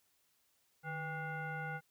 sine tone with frequency modulation, 800 Hz, G5, 35 cents sharp, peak -38 dBFS, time 0.83-1.81 s, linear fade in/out 50 ms, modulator 647 Hz, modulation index 1.6, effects white hiss -75 dBFS RMS until 1.9 s

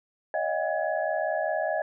sine tone cluster, 574 / 631 / 716 / 793 / 1687 Hz, D5 / D#5 / F5 / G5 / G#6, -40 / +24 / +43 / +20 / +27 cents, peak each -33 / -28 / -32 / -34 / -34 dBFS, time 0.34-1.82 s, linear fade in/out 2 ms, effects none

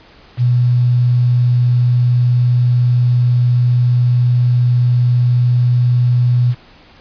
sine tone with quantisation, 122.7 Hz, B2, 11 cents flat, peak -9 dBFS, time 0.37-6.55 s, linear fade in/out 50 ms, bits 6, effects pink hiss -44 dBFS RMS until 7 s + resampled to 11025 Hz

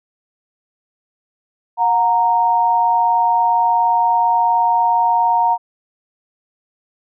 sine tone pair together, 725 / 929.3 Hz, F#5 / A#5, -35 / -6 cents, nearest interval major third, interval 429 cents, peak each -17 / -13 dBFS, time 1.77-5.58 s, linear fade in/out 50 ms, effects none

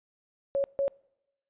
sine tone bursts at uneven times, 554.4 Hz, C#5, in tune, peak -24 dBFS, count 2, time 0.55-0.64 / 0.79-0.88 s, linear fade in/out 0 ms, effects noise-tail reverb RT60 0.9 s tail -25 dB re dry + resampled to 8000 Hz

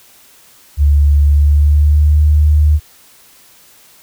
sine tone with pitch glide, 72.3 to 75.33 Hz, D2 to D2, -27 to +45 cents, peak -6 dBFS, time 0.77-2.8 s, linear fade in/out 50 ms, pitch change +72 cents, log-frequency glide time 1.27-2.2 s, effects white hiss -45 dBFS RMS until 4.02 s

